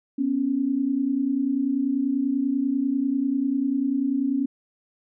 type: tone pair together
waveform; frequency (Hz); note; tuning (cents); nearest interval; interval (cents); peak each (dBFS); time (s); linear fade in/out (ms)
sine; 247 / 277.2; B3 / C#4; 0 / 0; major second; 200; -26 / -22; 0.18-4.46; 10
effects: none